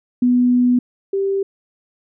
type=tone pair in turn; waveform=sine; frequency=246.9 / 391.9 Hz; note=B3 / G4; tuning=0 / 0 cents; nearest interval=minor sixth; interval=800 cents; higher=second; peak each=-11 / -16 dBFS; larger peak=first; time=0.22-0.79 / 1.13-1.43 s; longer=first; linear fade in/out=5 ms; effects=none